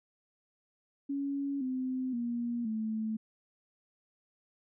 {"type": "tone with pitch steps", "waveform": "sine", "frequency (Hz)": [279.4, 257.7, 237.7, 219.2], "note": ["C#4", "C4", "A#3", "A3"], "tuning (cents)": [14, -26, 34, -6], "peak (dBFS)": -31, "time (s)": [1.09, 3.17], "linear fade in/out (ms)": 10, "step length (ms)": 520, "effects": []}